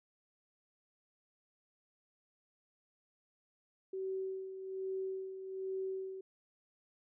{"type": "tone with tremolo", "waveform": "sine", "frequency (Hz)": 380.9, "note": "G4", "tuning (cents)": -50, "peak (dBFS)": -35, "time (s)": [3.93, 6.21], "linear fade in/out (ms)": 5, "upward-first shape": "sine", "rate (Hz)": 1.2, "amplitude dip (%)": 60, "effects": []}